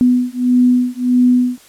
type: beating tone pair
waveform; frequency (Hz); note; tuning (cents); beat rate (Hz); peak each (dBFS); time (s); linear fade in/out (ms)
sine; 247.6 / 249.2; B3 / B3; +5 / +16; 1.6; -13; 0.01-1.58; 0
effects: white hiss -45 dBFS RMS until 1.68 s + low-pass 12000 Hz 12 dB/octave